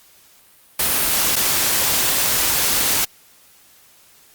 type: noise with dropouts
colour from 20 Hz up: white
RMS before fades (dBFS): -18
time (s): 0.79-3.05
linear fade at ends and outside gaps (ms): 5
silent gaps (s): 1.357-1.363
effects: white hiss -51 dBFS RMS until 4.34 s + Opus 48 kbps